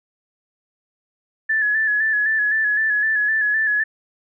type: tone with vibrato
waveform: sine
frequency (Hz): 1726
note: A6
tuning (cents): -34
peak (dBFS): -16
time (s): 1.49-3.84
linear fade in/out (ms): 10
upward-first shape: square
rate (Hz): 3.9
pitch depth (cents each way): 37
effects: none